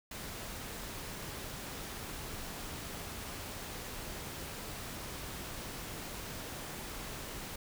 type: noise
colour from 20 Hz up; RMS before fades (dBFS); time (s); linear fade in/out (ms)
pink; -43; 0.11-7.56; 5
effects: none